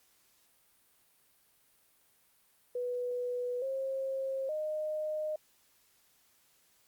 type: tone with pitch steps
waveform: sine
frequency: 492.3 / 535 / 615 Hz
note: B4 / C5 / D#5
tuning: -6 / +38 / -20 cents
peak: -32 dBFS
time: 2.75-5.36 s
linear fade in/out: 5 ms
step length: 870 ms
effects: white hiss -68 dBFS RMS until 6.87 s + Opus 48 kbps